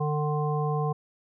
harmonic tone, 150 Hz, D3, 37 cents sharp, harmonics 1 / 3 / 5 / 7, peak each -26 / -31 / -33 / -34 dBFS, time 0-0.93 s, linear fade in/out 10 ms, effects none

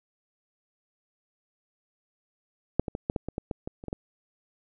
clicks, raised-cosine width 2 ms, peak -7 / -18 / -18 / -12 / -14 / -19 / -17 / -17 / -20 / -28 / -21 / -17 dBFS, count 12, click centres 2.796 / 2.882 / 2.951 / 3.099 / 3.162 / 3.286 / 3.381 / 3.512 / 3.675 / 3.839 / 3.883 / 3.929 s, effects none

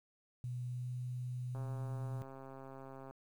sine tone with pitch glide, 123.47 to 124.54 Hz, B2 to B2, 0 to +15 cents, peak -38 dBFS, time 0.44-2.22 s, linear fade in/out 0 ms, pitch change +15 cents, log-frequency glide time 0.69-0.89 s
click train, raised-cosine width 1 ms, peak -37 dBFS, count 210, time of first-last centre 1.55-3.11 s, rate 134 Hz
effects 11-bit

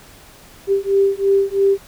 sine beating tone pair, 392.3 / 395.3 Hz, G4 / G4, +1 / +15 cents, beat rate 3 Hz, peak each -16 dBFS, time 0.67-1.78 s, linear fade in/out 50 ms, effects pink hiss -44 dBFS RMS until 1.87 s

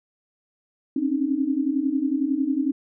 sine tone cluster, 265.2 / 276.2 / 307.2 Hz, C4 / C#4 / D#4, +23 / -6 / -22 cents, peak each -25 dBFS, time 0.96-2.72 s, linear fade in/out 5 ms, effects none

